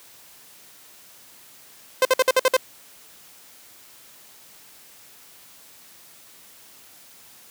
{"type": "tone bursts", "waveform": "sawtooth", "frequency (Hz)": 517, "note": "C5", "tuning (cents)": -21, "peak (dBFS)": -10, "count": 7, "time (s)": [2.02, 2.567], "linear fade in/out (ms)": 2, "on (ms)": 31, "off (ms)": 55, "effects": ["white hiss -49 dBFS RMS until 7.5 s", "high-pass 80 Hz 12 dB/octave"]}